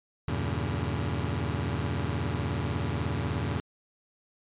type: chord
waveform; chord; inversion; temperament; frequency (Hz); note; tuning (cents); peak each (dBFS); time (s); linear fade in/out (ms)
sawtooth; E diminished seventh; none; just; 82.41 / 98.89 / 118.67 / 142.4; E2 / G2 / Bb2 / Db3; 0 / +16 / +31 / +47; -29 / -30 / -30 / -30; 0.28-3.6; 0
effects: resampled to 8000 Hz